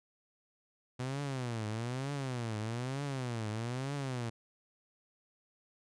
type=tone with vibrato; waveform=sawtooth; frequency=123.47 Hz; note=B2; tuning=in tune; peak=-31 dBFS; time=0.99-4.3 s; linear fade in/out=10 ms; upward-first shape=triangle; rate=1.1 Hz; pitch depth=280 cents each way; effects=resampled to 22050 Hz